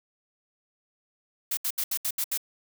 blue noise bursts, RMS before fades -28 dBFS, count 7, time 1.51-2.376 s, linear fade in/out 5 ms, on 62 ms, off 72 ms, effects none

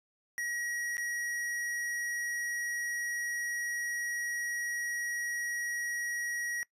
square tone with dropouts, 1906 Hz, A#6, 38 cents sharp, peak -34 dBFS, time 0.38-6.63 s, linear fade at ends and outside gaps 0 ms, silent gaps 0.969-0.98 s, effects noise-tail reverb RT60 0.1 s tail -22 dB re dry + resampled to 32000 Hz

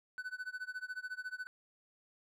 triangle tone with tremolo, 1500 Hz, F#6, 23 cents sharp, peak -35 dBFS, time 0.18-1.47 s, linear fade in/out 0 ms, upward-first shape sine, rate 14 Hz, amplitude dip 95%, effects none

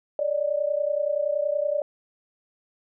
sine tone pair together, 572 / 602.6 Hz, D5 / D5, -46 / +44 cents, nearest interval minor second, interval 90 cents, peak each -25 dBFS, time 0.19-1.82 s, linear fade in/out 2 ms, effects none

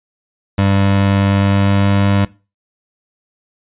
25% pulse tone with pitch glide, 98.6 to 99.52 Hz, G2 to G2, +11 to +27 cents, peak -7 dBFS, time 0.58-2.25 s, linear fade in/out 5 ms, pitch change +16 cents, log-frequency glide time 0.84-2.01 s, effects noise-tail reverb RT60 0.3 s tail -20 dB re dry + resampled to 8000 Hz

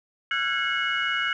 sine tone cluster, 1358 / 1483 / 1643 / 2180 / 2913 Hz, F6 / F#6 / G#6 / C#7 / F#7, -49 / +4 / -19 / -29 / -28 cents, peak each -29 dBFS, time 0.31-1.33 s, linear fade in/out 2 ms, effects tanh soft clip ceiling -15 dBFS

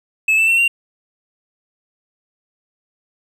triangle tone with pitch steps, 2600 / 2653 / 2707 / 2763 Hz, E7 / E7 / E7 / F7, -24 / +10 / +45 / -19 cents, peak -10 dBFS, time 0.28-0.68 s, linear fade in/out 5 ms, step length 100 ms, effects none

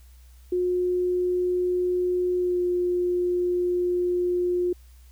sine tone with pitch glide, 360 to 355.9 Hz, F#4 to F4, -47 to +33 cents, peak -21 dBFS, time 0.52-4.73 s, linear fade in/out 5 ms, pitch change -20 cents, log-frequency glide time 2.38-2.61 s, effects added 62 Hz sine -47 dBFS peak until 5.11 s + white hiss -61 dBFS RMS until 5.11 s

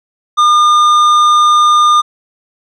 sine tone with tanh clipping, 1210 Hz, D#6, 49 cents flat, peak -7 dBFS, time 0.37-2.02 s, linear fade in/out 20 ms, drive 10 dB, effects none

